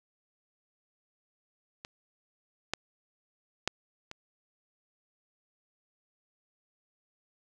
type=clicks; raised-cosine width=0.2 ms; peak=-24 / -12 / -10 / -24 dBFS; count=4; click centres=1.849 / 2.736 / 3.676 / 4.114 s; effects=none

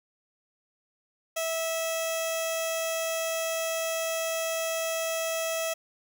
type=tone with notch filter; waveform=15% pulse; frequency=652 Hz; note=E5; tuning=19 cents flat; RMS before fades=-30 dBFS; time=1.36-5.74 s; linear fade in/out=10 ms; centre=1600 Hz; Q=0.85; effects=none

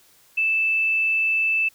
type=tone; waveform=sine; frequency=2637 Hz; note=E7; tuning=in tune; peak=-18 dBFS; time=0.37-1.69 s; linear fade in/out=10 ms; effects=white hiss -56 dBFS RMS until 1.74 s

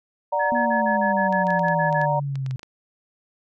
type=chord; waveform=sine; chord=D augmented; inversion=none; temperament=equal; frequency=587.3 / 740 / 932.3 Hz; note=D5 / F#5 / A#5; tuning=0 / 0 / 0 cents; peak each=-24 / -28 / -22 dBFS; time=0.32-2.2 s; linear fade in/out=10 ms
type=tone bursts; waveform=sine; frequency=1706 Hz; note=G#6; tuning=46 cents sharp; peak=-24 dBFS; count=11; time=0.39-2.06 s; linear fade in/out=20 ms; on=120 ms; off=35 ms
type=exponential sweep; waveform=sine; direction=down; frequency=242.6 to 128.3 Hz; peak=-24 dBFS; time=0.52-2.56 s; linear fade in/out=0 ms
type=clicks; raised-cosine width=0.2 ms; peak=-23 dBFS; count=12; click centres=1.326 / 1.469 / 1.505 / 1.594 / 1.684 / 1.927 / 2.015 / 2.356 / 2.463 / 2.51 / 2.594 / 2.631 s
effects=none

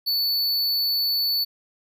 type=tone; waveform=square; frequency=4470 Hz; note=C#8; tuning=14 cents sharp; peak=-21 dBFS; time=0.06-1.45 s; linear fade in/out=20 ms; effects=none

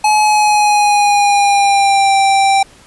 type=tone with pitch glide; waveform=square; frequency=850 to 784 Hz; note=G#5 to G5; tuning=+40 to 0 cents; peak=-9 dBFS; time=0.04-2.63 s; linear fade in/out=5 ms; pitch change=-140 cents; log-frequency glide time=0.24-2.15 s; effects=pink hiss -43 dBFS RMS until 2.86 s + resampled to 24000 Hz

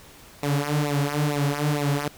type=tone with flanger; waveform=sawtooth; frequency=145.5 Hz; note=D3; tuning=16 cents flat; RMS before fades=-24 dBFS; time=0.43-2.08 s; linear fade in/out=0 ms; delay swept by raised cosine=0.62 to 6.62 ms; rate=2.2 Hz; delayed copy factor=-1; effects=pink hiss -48 dBFS RMS until 2.17 s

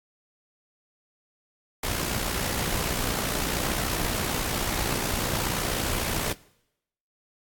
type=noise with amplitude modulation; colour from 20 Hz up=pink; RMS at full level=-26 dBFS; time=1.83-6.33 s; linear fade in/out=5 ms; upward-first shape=sine; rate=60.5 Hz; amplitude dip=50%; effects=noise-tail reverb RT60 0.8 s tail -21 dB re dry + AAC 64 kbps

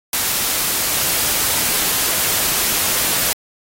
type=noise; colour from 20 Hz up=white; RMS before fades=-18 dBFS; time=0.13-3.33 s; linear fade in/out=2 ms; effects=AAC 48 kbps

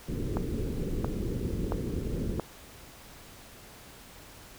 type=low-pass noise; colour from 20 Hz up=pink; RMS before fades=-32 dBFS; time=0.08-2.4 s; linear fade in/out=5 ms; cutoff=480 Hz; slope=48 dB/octave
type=click train; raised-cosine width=1 ms; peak=-16 dBFS; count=4; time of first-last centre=0.37-2.397 s; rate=1.48 Hz
effects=pink hiss -50 dBFS RMS until 4.58 s

